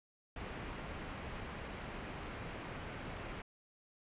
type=low-pass noise; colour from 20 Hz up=pink; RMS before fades=-45 dBFS; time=0.36-3.42 s; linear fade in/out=5 ms; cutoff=2900 Hz; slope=24 dB/octave; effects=resampled to 8000 Hz